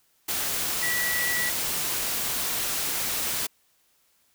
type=tone in noise; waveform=sine; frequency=1949 Hz; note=B6; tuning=23 cents flat; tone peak=-26 dBFS; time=0.82-1.5 s; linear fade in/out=10 ms; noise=white; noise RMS=-28 dBFS; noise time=0.28-3.47 s; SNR=-1 dB; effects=white hiss -66 dBFS RMS until 4.34 s